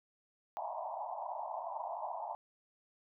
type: band-pass noise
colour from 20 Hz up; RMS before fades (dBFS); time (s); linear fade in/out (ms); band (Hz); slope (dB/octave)
white; -41; 0.57-2.35; 0; 620 to 1000; 96
effects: none